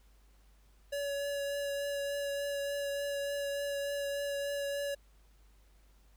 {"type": "tone with vibrato", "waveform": "square", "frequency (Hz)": 566, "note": "C#5", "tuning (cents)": 36, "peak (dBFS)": -34, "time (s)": [0.92, 4.95], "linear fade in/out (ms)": 10, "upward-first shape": "triangle", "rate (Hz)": 3.4, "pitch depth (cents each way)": 14, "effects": ["added 50 Hz sine -60 dBFS peak until 6.16 s", "pink hiss -70 dBFS RMS until 6.16 s"]}